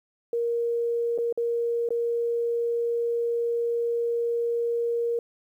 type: tone with dropouts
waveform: sine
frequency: 469.4 Hz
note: A#4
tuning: 12 cents sharp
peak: -23 dBFS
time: 0.33-5.19 s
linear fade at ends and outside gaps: 2 ms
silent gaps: 1.178-1.185 / 1.326-1.375 / 1.889-1.905 s
effects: 10-bit